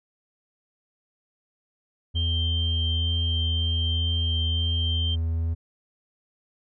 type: tone with vibrato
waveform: triangle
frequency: 82.4 Hz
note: E2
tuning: in tune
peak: -21 dBFS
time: 2.14-5.55 s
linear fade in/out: 20 ms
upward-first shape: sine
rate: 1.2 Hz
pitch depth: 12 cents each way
type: tone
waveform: sine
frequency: 3149 Hz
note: G7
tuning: 7 cents sharp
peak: -27 dBFS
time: 2.15-5.16 s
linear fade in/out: 20 ms
effects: none